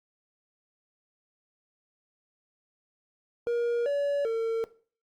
triangle tone with pitch steps, 473.6 / 570 / 453.5 Hz, A#4 / C#5 / A#4, +27 / +48 / -48 cents, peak -23 dBFS, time 3.47-4.64 s, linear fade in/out 0 ms, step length 390 ms, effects noise-tail reverb RT60 0.4 s tail -17 dB re dry + Opus 48 kbps

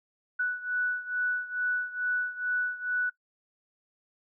sine beating tone pair, 1480 / 1482.3 Hz, F#6 / F#6, 0 / +3 cents, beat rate 2.3 Hz, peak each -29 / -32 dBFS, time 0.39-3.1 s, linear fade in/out 10 ms, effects noise-tail reverb RT60 0.1 s tail -20 dB re dry

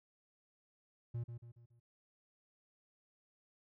triangle tone with echo, 118.2 Hz, A#2, 24 cents sharp, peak -35 dBFS, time 1.14-1.24 s, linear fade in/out 10 ms, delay 140 ms, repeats 4, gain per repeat -7 dB, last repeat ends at 1.8 s, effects none

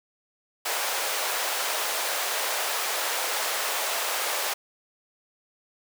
pink high-pass noise, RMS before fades -28 dBFS, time 0.65-4.54 s, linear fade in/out 10 ms, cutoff 540 Hz, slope 24 dB/octave, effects none

